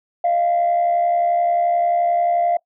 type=tone pair together; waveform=sine; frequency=622.3 / 693.7 Hz; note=D#5 / F5; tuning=0 / -12 cents; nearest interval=major second; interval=188 cents; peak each=-23 / -14 dBFS; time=0.24-2.57 s; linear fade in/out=5 ms; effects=noise-tail reverb RT60 0.1 s tail -23 dB re dry + tanh soft clip ceiling -11 dBFS